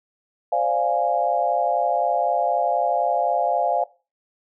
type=chord; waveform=sine; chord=D half-diminished seventh; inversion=third; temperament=equal; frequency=523.3 / 587.3 / 698.5 / 830.6 Hz; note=C5 / D5 / F5 / Ab5; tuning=0 / 0 / 0 / 0 cents; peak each=-27 / -25 / -21 / -24 dBFS; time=0.52-3.84 s; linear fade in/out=5 ms; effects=noise-tail reverb RT60 0.3 s tail -19 dB re dry